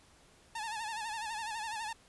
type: tone with vibrato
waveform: sawtooth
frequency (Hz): 880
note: A5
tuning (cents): 0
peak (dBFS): -33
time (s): 0.55-1.93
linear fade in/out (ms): 5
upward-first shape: sine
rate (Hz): 12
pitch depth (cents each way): 87
effects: pink hiss -62 dBFS RMS until 2.08 s + resampled to 24000 Hz